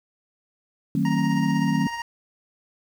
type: chord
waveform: sine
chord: D# diminished seventh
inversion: none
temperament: just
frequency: 155.56 / 186.68 / 224 / 268.8 Hz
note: D#3 / F#3 / A3 / C4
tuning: 0 / +16 / +31 / +47 cents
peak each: -25 dBFS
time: 0.95-1.87 s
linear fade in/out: 2 ms
type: tone with tremolo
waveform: 25% pulse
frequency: 936 Hz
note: A#5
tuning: 7 cents sharp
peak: -23 dBFS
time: 1.05-2.02 s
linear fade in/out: 2 ms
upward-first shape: triangle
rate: 16 Hz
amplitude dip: 50%
effects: low-pass 6000 Hz 12 dB/octave + 8-bit